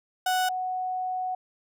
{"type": "tone pair in turn", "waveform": ["35% pulse", "sine"], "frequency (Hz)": [740, 740], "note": ["F#5", "F#5"], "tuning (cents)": [0, 0], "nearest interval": "unison", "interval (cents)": 0, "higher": "neither", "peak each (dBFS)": [-21, -27], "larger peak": "first", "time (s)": [[0.26, 0.49], [0.49, 1.35]], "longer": "second", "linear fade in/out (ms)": 5, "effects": []}